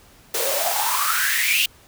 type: noise with high-pass filter sweep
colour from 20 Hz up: white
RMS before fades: -21 dBFS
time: 0.34-1.66 s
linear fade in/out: 5 ms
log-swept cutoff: 430 to 2900 Hz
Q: 9.5
effects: pink hiss -51 dBFS RMS until 1.87 s